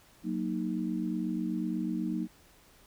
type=chord; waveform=sine; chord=D# minor; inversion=first; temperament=equal; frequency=185 / 233.1 / 311.1 Hz; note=F#3 / A#3 / D#4; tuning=0 / 0 / 0 cents; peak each=-34 dBFS; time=0.23-2.28 s; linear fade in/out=50 ms; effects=pink hiss -60 dBFS RMS until 2.86 s